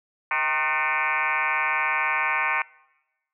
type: tone with frequency modulation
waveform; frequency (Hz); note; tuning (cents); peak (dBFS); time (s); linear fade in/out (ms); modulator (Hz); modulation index
sine; 1658; G#6; -3; -21; 0.31-2.62; 2; 146; 5.5
effects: noise-tail reverb RT60 1.0 s tail -23 dB re dry